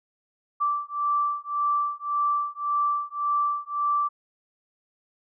sine beating tone pair, 1167 / 1168.8 Hz, D6 / D6, -11 / -9 cents, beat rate 1.8 Hz, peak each -26 dBFS, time 0.6-4.09 s, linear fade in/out 20 ms, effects none

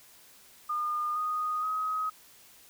sine tone with pitch steps, 1215 / 1239.8 / 1265.1 Hz, D#6 / D#6 / D#6, -42 / -7 / +28 cents, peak -28 dBFS, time 0.69-2.1 s, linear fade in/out 10 ms, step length 470 ms, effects white hiss -56 dBFS RMS until 2.69 s

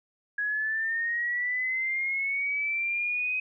sine linear sweep, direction up, 1661.2 to 2524 Hz, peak -26 dBFS, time 0.38-3.4 s, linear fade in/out 5 ms, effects none

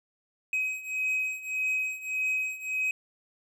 triangle beating tone pair, 2530 / 2531.7 Hz, D#7 / D#7, +28 / +29 cents, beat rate 1.7 Hz, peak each -31 / -28 dBFS, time 0.53-2.91 s, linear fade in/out 2 ms, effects none

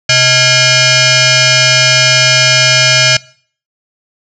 sine tone with frequency modulation, 1392 Hz, F6, 6 cents flat, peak -5 dBFS, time 0.09-3.17 s, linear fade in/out 5 ms, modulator 761 Hz, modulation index 6.2, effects noise-tail reverb RT60 0.5 s tail -22 dB re dry

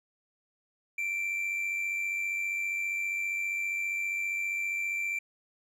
triangle tone with amplitude modulation, 2349 Hz, D7, in tune, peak -26 dBFS, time 0.98-5.19 s, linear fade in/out 5 ms, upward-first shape sine, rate 95 Hz, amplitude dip 40%, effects none

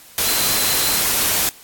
sine tone in noise, 4077 Hz, C8, 46 cents flat, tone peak -25 dBFS, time 0.25-1 s, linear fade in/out 0 ms, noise white, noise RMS -18 dBFS, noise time 0.18-1.49 s, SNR -10 dB, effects white hiss -44 dBFS RMS until 1.63 s + AAC 64 kbps

